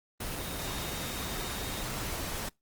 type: tone in noise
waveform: sine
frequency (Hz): 3707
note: A#7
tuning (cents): -10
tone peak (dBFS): -45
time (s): 0.38-1.83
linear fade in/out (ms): 5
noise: pink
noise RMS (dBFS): -36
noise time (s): 0.2-2.49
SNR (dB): -12
effects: noise-tail reverb RT60 0.2 s tail -25 dB re dry + Opus 24 kbps